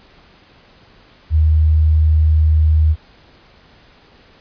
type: tone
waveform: sine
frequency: 78 Hz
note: D#2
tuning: 5 cents sharp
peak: -9 dBFS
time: 1.3-2.96 s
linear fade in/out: 50 ms
effects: pink hiss -48 dBFS RMS until 4.4 s + resampled to 11025 Hz

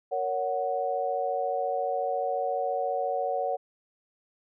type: chord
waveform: sine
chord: F# major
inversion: first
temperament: equal with one note detuned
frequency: 466.2 / 560.5 / 740 Hz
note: A#4 / C#5 / F#5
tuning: 0 / +19 / 0 cents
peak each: -33 / -30 / -29 dBFS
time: 0.11-3.57 s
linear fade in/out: 20 ms
effects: none

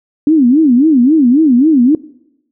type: tone with vibrato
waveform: sine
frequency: 277.2 Hz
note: C#4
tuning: in tune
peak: -5 dBFS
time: 0.27-1.95 s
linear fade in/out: 2 ms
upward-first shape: sine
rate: 3.7 Hz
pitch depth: 270 cents each way
effects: noise-tail reverb RT60 0.9 s tail -22 dB re dry

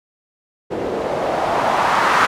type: noise with low-pass filter sweep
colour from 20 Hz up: blue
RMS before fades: -18 dBFS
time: 0.7-2.27 s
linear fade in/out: 20 ms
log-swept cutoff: 420 to 1300 Hz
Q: 2
effects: none

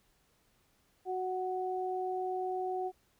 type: tone pair together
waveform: sine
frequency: 369.9 / 742 Hz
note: F#4 / F#5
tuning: 0 / +5 cents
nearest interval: octave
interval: 1205 cents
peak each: -35 / -35 dBFS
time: 1.05-2.92 s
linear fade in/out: 50 ms
effects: pink hiss -71 dBFS RMS until 3.19 s

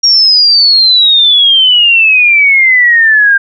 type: exponential sweep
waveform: sine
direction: down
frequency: 5630 to 1588 Hz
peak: -3 dBFS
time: 0.03-3.38 s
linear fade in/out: 10 ms
effects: none

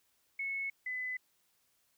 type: tone pair in turn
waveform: sine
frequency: 2197 / 2010 Hz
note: C#7 / B6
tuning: -16 / +30 cents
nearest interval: major second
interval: 154 cents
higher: first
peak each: -34 / -35 dBFS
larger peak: first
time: 0.39-0.7 / 0.86-1.17 s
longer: neither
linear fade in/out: 5 ms
effects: white hiss -74 dBFS RMS until 1.97 s

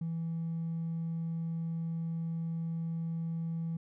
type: tone with hard clipping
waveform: sine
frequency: 165.1 Hz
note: E3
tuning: 3 cents sharp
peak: -33 dBFS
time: 0.01-3.77 s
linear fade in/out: 5 ms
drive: 1 dB
effects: none

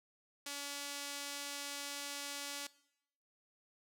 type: tone with band-pass filter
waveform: sawtooth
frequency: 284.3 Hz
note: C#4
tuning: 44 cents sharp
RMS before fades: -44 dBFS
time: 0.46-2.67 s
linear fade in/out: 5 ms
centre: 6700 Hz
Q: 0.64
effects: noise-tail reverb RT60 0.8 s tail -21 dB re dry

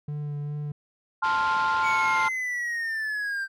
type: tone with vibrato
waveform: triangle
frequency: 146.83 Hz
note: D3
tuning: in tune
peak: -27 dBFS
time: 0.08-0.72 s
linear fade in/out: 5 ms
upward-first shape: sine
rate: 2.5 Hz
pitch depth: 16 cents each way
type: chord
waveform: sine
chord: F major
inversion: first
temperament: equal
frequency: 880 / 1046.5 / 1396.9 Hz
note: A5 / C6 / F6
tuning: 0 / 0 / 0 cents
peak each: -26 dBFS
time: 1.22-2.29 s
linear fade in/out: 10 ms
type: low-pass noise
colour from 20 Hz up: white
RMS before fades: -38 dBFS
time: 1.23-2.29 s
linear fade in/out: 20 ms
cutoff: 4100 Hz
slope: 24 dB/octave
type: linear sweep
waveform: triangle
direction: down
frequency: 2264 to 1562 Hz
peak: -25 dBFS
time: 1.82-3.48 s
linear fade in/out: 50 ms
effects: none

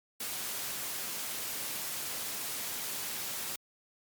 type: noise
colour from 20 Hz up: white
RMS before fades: -37 dBFS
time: 0.2-3.56 s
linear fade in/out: 5 ms
effects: high-pass 100 Hz 12 dB/octave + MP3 96 kbps

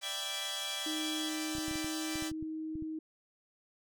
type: chord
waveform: 5% pulse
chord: E minor seventh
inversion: third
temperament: equal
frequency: 587.3 / 659.3 / 784 / 987.8 Hz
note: D5 / E5 / G5 / B5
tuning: 0 / 0 / 0 / 0 cents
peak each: -31 / -34 / -30 / -35 dBFS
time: 0.01-2.32 s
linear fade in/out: 50 ms
type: tone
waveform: triangle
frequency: 3322 Hz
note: G#7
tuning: in tune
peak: -37 dBFS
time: 0.03-1.29 s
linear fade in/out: 5 ms
type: tone with pitch glide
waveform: sine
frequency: 311.1 to 315.1 Hz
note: D#4 to D#4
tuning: 0 to +22 cents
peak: -36 dBFS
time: 0.86-2.99 s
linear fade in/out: 5 ms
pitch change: +22 cents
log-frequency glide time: 1.33-2.04 s
type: clicks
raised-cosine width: 5 ms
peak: -33 dBFS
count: 12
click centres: 1.552 / 1.583 / 1.682 / 1.712 / 1.756 / 1.845 / 2.156 / 2.224 / 2.316 / 2.426 / 2.755 / 2.824 s
effects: none

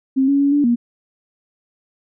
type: tone with pitch steps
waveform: sine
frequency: 266.2 / 279.8 / 281.6 / 289.5 / 237.9 Hz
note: C4 / C#4 / C#4 / D4 / A#3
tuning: +30 / +16 / +27 / -25 / +35 cents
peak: -12 dBFS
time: 0.16-0.76 s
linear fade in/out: 20 ms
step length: 120 ms
effects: none

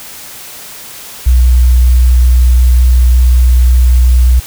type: tone with vibrato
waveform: sine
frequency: 61.74 Hz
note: B1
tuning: in tune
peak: -3 dBFS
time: 1.26-4.4 s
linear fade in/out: 10 ms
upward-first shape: triangle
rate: 5.3 Hz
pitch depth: 8 cents each way
effects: white hiss -29 dBFS RMS until 4.46 s

